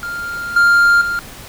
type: tone with level steps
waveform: triangle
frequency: 1399 Hz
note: F6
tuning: 3 cents sharp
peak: -20 / -6 / -15 dBFS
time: 0.03-1.19 s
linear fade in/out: 0 ms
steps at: 0.56 / 1.01 s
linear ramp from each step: 5 ms
effects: pink hiss -35 dBFS RMS until 1.48 s